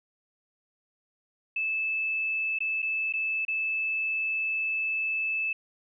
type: tone with dropouts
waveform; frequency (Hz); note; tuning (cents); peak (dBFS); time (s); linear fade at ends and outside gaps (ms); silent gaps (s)
sine; 2621; E7; -11; -26; 1.56-5.53; 5; 2.588-2.604 / 2.821-2.826 / 3.126-3.136 / 3.451-3.481
effects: none